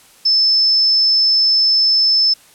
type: tone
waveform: sine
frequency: 5260 Hz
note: E8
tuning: 5 cents flat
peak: -10 dBFS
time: 0.25-2.34 s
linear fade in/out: 10 ms
effects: white hiss -47 dBFS RMS until 2.54 s + low-pass 12000 Hz 12 dB/octave